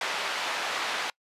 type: band-pass noise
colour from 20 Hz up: pink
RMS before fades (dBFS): -31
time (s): 0.01-1.1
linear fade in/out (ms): 2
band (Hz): 810 to 4000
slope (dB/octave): 12
effects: noise-tail reverb RT60 0.1 s tail -26 dB re dry + resampled to 32000 Hz